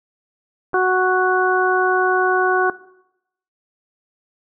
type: click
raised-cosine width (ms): 1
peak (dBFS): -23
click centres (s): 0.733
type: harmonic tone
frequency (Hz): 370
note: F#4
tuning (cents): 0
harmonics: 1 / 2 / 3 / 4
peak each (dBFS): -17 / -20 / -21 / -20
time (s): 0.74-2.7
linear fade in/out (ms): 2
effects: noise-tail reverb RT60 0.8 s tail -18 dB re dry